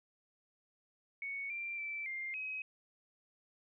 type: tone with pitch steps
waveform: sine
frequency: 2222 / 2364 / 2328 / 2108 / 2538 Hz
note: C#7 / D7 / D7 / C7 / D#7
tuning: +4 / +11 / -16 / +12 / +34 cents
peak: -38 dBFS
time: 1.22-2.62 s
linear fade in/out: 2 ms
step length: 280 ms
effects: none